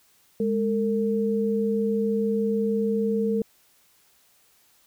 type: tone pair together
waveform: sine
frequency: 207.7 / 453.3 Hz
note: G#3 / A#4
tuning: 0 / -48 cents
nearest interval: octave + major second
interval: 1352 cents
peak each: -24 / -24 dBFS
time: 0.4-3.42 s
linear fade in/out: 2 ms
effects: white hiss -61 dBFS RMS until 4.86 s